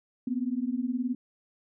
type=beating tone pair; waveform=sine; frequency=240 / 259 Hz; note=B3 / C4; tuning=-49 / -17 cents; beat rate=19 Hz; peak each=-30 dBFS; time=0.27-1.15 s; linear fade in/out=5 ms; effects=none